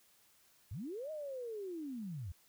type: linear two-way sweep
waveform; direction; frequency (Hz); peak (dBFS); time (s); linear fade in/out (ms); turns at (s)
sine; up then down; 75.1 to 634 to 75.1; -40; 0.71-2.32; 5; 1.11
effects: white hiss -68 dBFS RMS until 2.48 s